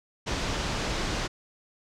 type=low-pass noise; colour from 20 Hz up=pink; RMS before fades=-30 dBFS; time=0.26-1.28 s; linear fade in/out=20 ms; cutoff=6500 Hz; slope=24 dB/octave; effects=none